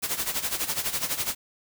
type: noise with tremolo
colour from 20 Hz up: white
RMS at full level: -26 dBFS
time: 0.02-1.35 s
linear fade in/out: 20 ms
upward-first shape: sine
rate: 12 Hz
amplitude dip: 75%
effects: none